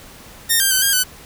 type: tone with pitch steps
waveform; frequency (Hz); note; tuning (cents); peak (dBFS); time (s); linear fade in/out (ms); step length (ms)
5% pulse; 1833 / 1588 / 1526 / 1610 / 1503; A#6 / G6 / G6 / G6 / F#6; -30 / +22 / -47 / +46 / +27; -3; 0.49-1.04; 20; 110
effects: pink hiss -41 dBFS RMS until 1.25 s